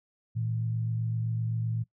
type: tone pair together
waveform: sine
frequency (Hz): 114 / 161.78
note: A#2 / E3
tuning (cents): -38 / -32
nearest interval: tritone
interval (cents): 606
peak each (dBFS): -28 / -37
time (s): 0.35-1.84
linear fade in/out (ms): 20
effects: noise-tail reverb RT60 0.1 s tail -19 dB re dry